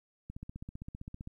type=click train; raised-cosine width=5 ms; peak=-30 dBFS; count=16; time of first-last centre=0.3-1.274 s; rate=15.4 Hz; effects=12-bit